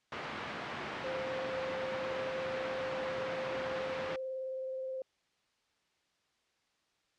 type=band-pass noise; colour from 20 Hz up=white; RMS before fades=-41 dBFS; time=0.12-4.16 s; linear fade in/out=2 ms; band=100 to 1800 Hz; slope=12 dB/octave
type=tone with vibrato; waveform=sine; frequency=523.3 Hz; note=C5; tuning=in tune; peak=-36 dBFS; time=1.04-5.02 s; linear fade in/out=2 ms; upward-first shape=square; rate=19 Hz; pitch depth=10 cents each way
effects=white hiss -75 dBFS RMS until 7.18 s + low-pass 5000 Hz 12 dB/octave